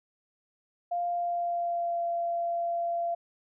sine tone with pitch glide, 698.5 to 685.3 Hz, F5 to F5, 0 to -33 cents, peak -27 dBFS, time 0.91-3.15 s, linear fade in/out 10 ms, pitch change -33 cents, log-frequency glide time 1.08-2.05 s, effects none

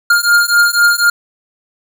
square beating tone pair, 1408 / 1412 Hz, F6 / F6, +14 / +19 cents, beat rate 4 Hz, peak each -12 dBFS, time 0.1-1.1 s, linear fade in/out 5 ms, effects none

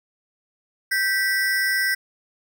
square ring-modulated tone, 1760 Hz, A6, in tune, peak -17 dBFS, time 0.91-1.95 s, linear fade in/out 10 ms, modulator 196 Hz, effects none

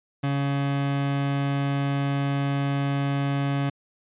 30% pulse tone, 140 Hz, C#3, 18 cents sharp, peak -20 dBFS, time 0.23-3.7 s, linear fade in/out 10 ms, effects resampled to 8000 Hz

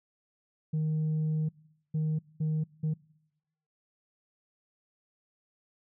sine tone bursts at uneven times, 155.56 Hz, D#3, in tune, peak -24 dBFS, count 4, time 0.73-1.49 / 1.94-2.19 / 2.4-2.64 / 2.83-2.94 s, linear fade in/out 10 ms, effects noise-tail reverb RT60 0.9 s tail -25 dB re dry + tanh soft clip ceiling -25 dBFS

